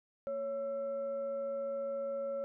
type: tone with frequency modulation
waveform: sine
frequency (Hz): 554.4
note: C#5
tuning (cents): 0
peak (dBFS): -34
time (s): 0.27-2.44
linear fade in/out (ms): 0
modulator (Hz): 783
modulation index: 0.29
effects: none